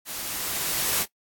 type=noise with level ramp; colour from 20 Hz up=white; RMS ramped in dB=-34 to -23 dBFS; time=0.05-1.06 s; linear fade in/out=50 ms; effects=noise-tail reverb RT60 0.1 s tail -21 dB re dry + AAC 64 kbps